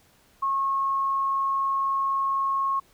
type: tone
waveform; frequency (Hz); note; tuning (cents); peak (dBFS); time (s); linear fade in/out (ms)
sine; 1089; C#6; -31; -22; 0.42-2.8; 10
effects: pink hiss -60 dBFS RMS until 2.93 s